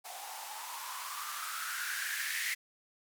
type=noise with band-pass filter sweep; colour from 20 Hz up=violet; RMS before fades=-39 dBFS; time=0.04-2.55 s; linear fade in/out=20 ms; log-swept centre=710 to 2000 Hz; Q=7.4; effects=none